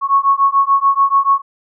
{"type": "beating tone pair", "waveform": "sine", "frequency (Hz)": [1100, 1106.9], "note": ["C#6", "C#6"], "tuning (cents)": [-14, -3], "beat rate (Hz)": 6.9, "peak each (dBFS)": -13, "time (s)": [0.01, 1.42], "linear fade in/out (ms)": 50, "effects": []}